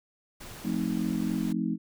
pink noise, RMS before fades -44 dBFS, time 0.4-1.53 s, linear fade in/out 10 ms
sine chord, F dominant seventh, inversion none, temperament just, 174.61 / 218.3 / 261.9 / 314.3 Hz, F3 / A3 / C4 / Eb4, 0 / -13 / +2 / +18 cents, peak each -32 / -30 / -33 / -33 dBFS, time 0.63-1.78 s, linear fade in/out 50 ms
effects none

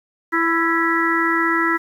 harmonic tone with a mistuned harmonic, 332.3 Hz, E4, 14 cents sharp, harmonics 1 / 3 / 4 / 5 / 6, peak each -21 / -25 / -21 / -24 / -21 dBFS, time 0.32-1.78 s, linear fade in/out 20 ms, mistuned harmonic 6, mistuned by -36 cents, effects 8-bit

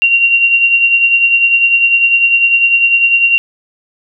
sine tone with tremolo, 2758 Hz, F7, 22 cents flat, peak -4 dBFS, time 0.02-3.38 s, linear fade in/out 0 ms, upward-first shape triangle, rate 10 Hz, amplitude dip 60%, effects none

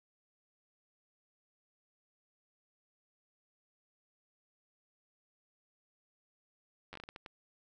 slowing click train, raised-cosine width 0.3 ms, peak -30 dBFS, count 9, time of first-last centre 6.93-7.262 s, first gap 10 ms, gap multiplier 1.39, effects none

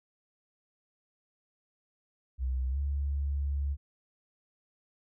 sine tone with pitch glide, 64.3 to 70.53 Hz, C2 to C#2, -30 to +31 cents, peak -28 dBFS, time 2.38-3.77 s, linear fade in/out 50 ms, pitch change +161 cents, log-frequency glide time 2.7-2.78 s, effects none

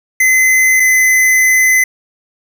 square tone pair in turn, 2044 / 2033 Hz, C7 / B6, -41 / +50 cents, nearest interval unison, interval 9 cents, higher first, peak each -8 dBFS, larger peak neither, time 0.2-0.8 / 0.8-1.84 s, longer second, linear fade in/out 5 ms, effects none

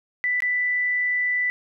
sine tone with dropouts, 1983 Hz, B6, 7 cents sharp, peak -20 dBFS, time 0.24-1.5 s, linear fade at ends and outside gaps 0 ms, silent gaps 0.404-0.422 s, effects none

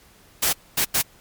white noise bursts at uneven times, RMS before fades -20 dBFS, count 3, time 0.42-0.53 / 0.77-0.85 / 0.94-1.02 s, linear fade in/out 10 ms, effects pink hiss -53 dBFS RMS until 1.2 s + MP3 96 kbps

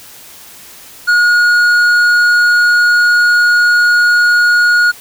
sine tone with tanh clipping, 1442 Hz, F#6, 45 cents flat, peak -8 dBFS, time 1.07-4.92 s, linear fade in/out 20 ms, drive 8 dB, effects white hiss -36 dBFS RMS until 5 s

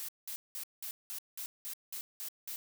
blue noise bursts, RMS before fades -41 dBFS, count 10, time 0-2.56 s, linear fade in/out 0 ms, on 85 ms, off 190 ms, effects none

